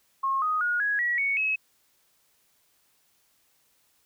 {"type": "tone with pitch steps", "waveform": "sine", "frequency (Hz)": [1080, 1247.8, 1441.6, 1665.6, 1924.3, 2223, 2569], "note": ["C#6", "D#6", "F#6", "G#6", "B6", "C#7", "E7"], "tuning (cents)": [-45, 5, -45, 5, -45, 4, -45], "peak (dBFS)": -23, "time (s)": [0.23, 1.56], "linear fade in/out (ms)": 10, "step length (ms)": 190, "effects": ["white hiss -67 dBFS RMS until 4.05 s"]}